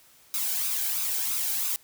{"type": "noise with flanger", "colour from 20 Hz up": "blue", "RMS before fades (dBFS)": -28, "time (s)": [0.34, 1.76], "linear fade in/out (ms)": 0, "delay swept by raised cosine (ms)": [0.79, 1.32], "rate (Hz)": 3, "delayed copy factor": 0.55, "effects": ["white hiss -57 dBFS RMS until 1.83 s"]}